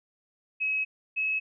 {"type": "tone pair in turn", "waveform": "sine", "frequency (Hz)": [2559, 2575], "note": ["D#7", "E7"], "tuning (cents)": [48, -41], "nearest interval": "unison", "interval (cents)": 11, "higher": "second", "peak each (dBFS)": -25, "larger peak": "neither", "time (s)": [[0.6, 0.85], [1.16, 1.4]], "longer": "first", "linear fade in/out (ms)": 20, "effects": []}